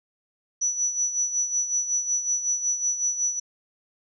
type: tone with tremolo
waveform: sine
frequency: 5920 Hz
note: F#8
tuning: in tune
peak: -20 dBFS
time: 0.61-3.4 s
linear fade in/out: 10 ms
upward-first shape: sine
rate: 5.4 Hz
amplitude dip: 65%
effects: none